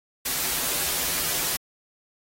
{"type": "noise with comb filter", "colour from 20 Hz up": "white", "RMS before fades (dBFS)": -26, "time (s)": [0.25, 1.57], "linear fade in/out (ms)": 10, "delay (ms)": 9.4, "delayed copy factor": -0.55, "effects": ["AAC 48 kbps"]}